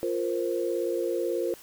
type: chord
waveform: sine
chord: F suspended fourth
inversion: none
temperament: just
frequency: 349.2 / 465.6 / 523.8 Hz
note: F4 / Bb4 / C5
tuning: 0 / -2 / +2 cents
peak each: -29 / -30 / -31 dBFS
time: 0.03-1.54 s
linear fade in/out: 0 ms
effects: white hiss -50 dBFS RMS until 1.62 s